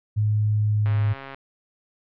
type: tone with pitch glide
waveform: sine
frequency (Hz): 106 to 105.27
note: G#2 to G#2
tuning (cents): +36 to +24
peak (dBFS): -18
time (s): 0.16-1.14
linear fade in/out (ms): 20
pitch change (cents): -12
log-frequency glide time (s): 0.49-0.95
type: click train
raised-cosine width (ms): 0.3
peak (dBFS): -19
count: 67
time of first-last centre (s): 0.86-1.345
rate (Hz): 136
effects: low-pass 2000 Hz 12 dB/octave